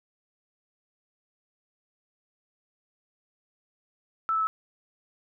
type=tone with pitch steps; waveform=sine; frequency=1318.5 / 1309.4 / 1300.3 Hz; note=E6 / E6 / E6; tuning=0 / -12 / -24 cents; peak=-23 dBFS; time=4.29-4.47 s; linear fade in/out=0 ms; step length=60 ms; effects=none